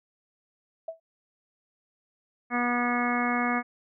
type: tone with exponential decay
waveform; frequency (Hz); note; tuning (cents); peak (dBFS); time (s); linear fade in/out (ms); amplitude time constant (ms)
sine; 653; E5; -17; -28; 0.88-1; 5; 25
type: harmonic tone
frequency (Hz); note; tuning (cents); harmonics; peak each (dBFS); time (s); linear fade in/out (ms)
242.7; B3; -30; 1 / 2 / 3 / 4 / 5 / 6 / 7 / 8 / 9; -28 / -37 / -31 / -37 / -31 / -38 / -34 / -40 / -32; 2.5-3.63; 50
effects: none